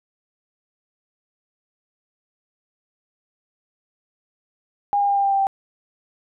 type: tone with pitch steps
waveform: sine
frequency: 812 / 806.9 / 801.7 / 796.7 / 791.6 / 786.6 / 781.6 Hz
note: G#5 / G5 / G5 / G5 / G5 / G5 / G5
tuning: -39 / +50 / +39 / +28 / +17 / +6 / -5 cents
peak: -16 dBFS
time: 4.93-5.469 s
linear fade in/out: 0 ms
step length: 77 ms
effects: none